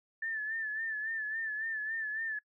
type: tone with vibrato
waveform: sine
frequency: 1760 Hz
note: A6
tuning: in tune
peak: -33 dBFS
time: 0.22-2.39 s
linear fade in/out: 5 ms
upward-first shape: sine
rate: 3.6 Hz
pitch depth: 57 cents each way
effects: noise-tail reverb RT60 0.1 s tail -25 dB re dry